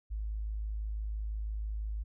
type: tone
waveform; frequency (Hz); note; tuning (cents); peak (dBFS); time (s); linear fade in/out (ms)
sine; 53; G#1; +36; -33; 0.1-2.04; 20
effects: none